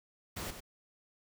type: noise with echo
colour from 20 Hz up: pink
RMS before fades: -40 dBFS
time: 0.36-0.51 s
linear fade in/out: 10 ms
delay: 95 ms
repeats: 1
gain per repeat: -8 dB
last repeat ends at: 0.605 s
effects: none